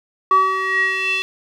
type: tone with band-pass filter sweep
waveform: square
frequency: 380.4 Hz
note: F#4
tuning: 48 cents sharp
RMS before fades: -18 dBFS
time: 0.31-1.22 s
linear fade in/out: 0 ms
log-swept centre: 1100 to 3000 Hz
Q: 6.4
effects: none